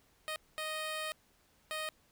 10% pulse tone bursts at uneven times, 622.3 Hz, D#5, in tune, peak -28 dBFS, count 3, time 0.28-0.36 / 0.58-1.12 / 1.71-1.89 s, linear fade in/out 0 ms, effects pink hiss -69 dBFS RMS until 2.11 s

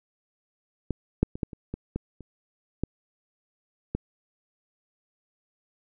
clicks, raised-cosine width 3 ms, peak -14 / -7 / -22 / -13 / -27 / -19 / -16 / -29 / -13 / -14 dBFS, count 10, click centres 0.907 / 1.23 / 1.355 / 1.432 / 1.532 / 1.74 / 1.96 / 2.207 / 2.836 / 3.95 s, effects none

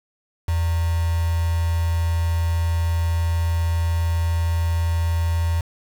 sine tone with quantisation, 83.7 Hz, E2, 27 cents sharp, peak -18 dBFS, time 0.48-5.61 s, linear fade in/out 5 ms, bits 5, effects none

